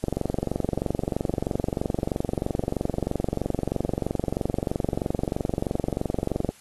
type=click train; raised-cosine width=2 ms; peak=-11 dBFS; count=150; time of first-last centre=0.04-6.49 s; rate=23.1 Hz; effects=white hiss -53 dBFS RMS until 6.6 s + AAC 32 kbps